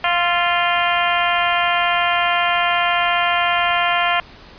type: harmonic tone with a mistuned harmonic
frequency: 349.2 Hz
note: F4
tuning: in tune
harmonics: 2 / 3 / 4 / 5 / 6 / 7 / 8 / 9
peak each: -20 / -22 / -23 / -24 / -25 / -25 / -26 / -27 dBFS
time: 0.04-4.2 s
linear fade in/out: 2 ms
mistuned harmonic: 4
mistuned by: -24 cents
effects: pink hiss -42 dBFS RMS until 4.58 s + resampled to 11025 Hz